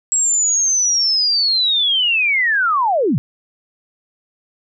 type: linear sweep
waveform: sine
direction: down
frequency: 7710 to 104.9 Hz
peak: -13 dBFS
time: 0.12-3.18 s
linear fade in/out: 0 ms
effects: none